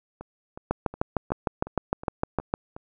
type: two click trains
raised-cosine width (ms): 1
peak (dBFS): -24 / -9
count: 8 / 13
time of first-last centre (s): 0.21-2.765 / 0.71-2.539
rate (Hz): 2.74 / 6.56
effects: none